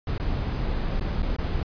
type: noise with dropouts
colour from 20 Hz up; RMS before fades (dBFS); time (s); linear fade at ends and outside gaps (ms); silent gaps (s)
brown; -26; 0.07-1.63; 2; 0.18-0.198 / 0.997-1.009 / 1.221-1.228 / 1.365-1.385
effects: resampled to 11025 Hz